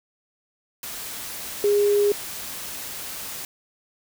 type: tone in noise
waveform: sine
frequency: 409.7 Hz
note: G#4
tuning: 24 cents flat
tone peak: -16 dBFS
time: 1.64-2.12 s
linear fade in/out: 2 ms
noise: white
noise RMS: -34 dBFS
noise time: 0.83-3.45 s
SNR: +15 dB
effects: none